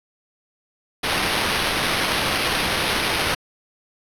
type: noise with sample-and-hold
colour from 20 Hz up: white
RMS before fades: -22 dBFS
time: 1.03-3.35 s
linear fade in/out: 10 ms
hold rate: 7350 Hz
effects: low-pass 12000 Hz 12 dB/octave